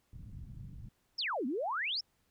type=low-pass noise; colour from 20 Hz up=white; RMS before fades=-47 dBFS; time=0.13-0.89 s; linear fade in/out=2 ms; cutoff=150 Hz; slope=24 dB/octave
type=exponential two-way sweep; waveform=sine; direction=down then up; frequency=5640 to 228.2 to 5640 Hz; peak=-32 dBFS; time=1.18-2.01 s; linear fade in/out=10 ms; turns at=1.46 s
effects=pink hiss -75 dBFS RMS until 2.3 s